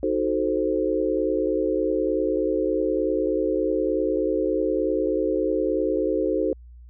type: chord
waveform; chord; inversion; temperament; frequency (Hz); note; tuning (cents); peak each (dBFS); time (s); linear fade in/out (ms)
sine; D# diminished seventh; none; equal; 311.1 / 370 / 440 / 523.3; D#4 / F#4 / A4 / C5; 0 / 0 / 0 / 0; -26; 0.03-6.53; 2
effects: added 60 Hz sine -42 dBFS peak until 6.89 s